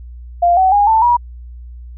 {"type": "tone with pitch steps", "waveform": "sine", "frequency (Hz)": [696, 754.6, 818.2, 887.1, 961.8], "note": ["F5", "F#5", "G#5", "A5", "B5"], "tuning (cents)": [-6, 34, -26, 14, -46], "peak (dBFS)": -8, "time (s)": [0.42, 1.17], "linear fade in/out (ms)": 10, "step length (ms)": 150, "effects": ["added 60 Hz sine -30 dBFS peak until 1.97 s"]}